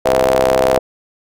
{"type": "ring-modulated tone", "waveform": "sawtooth", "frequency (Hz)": 65.41, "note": "C2", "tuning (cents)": 0, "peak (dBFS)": -4, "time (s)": [0.05, 0.79], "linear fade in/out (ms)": 10, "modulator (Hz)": 577, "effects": []}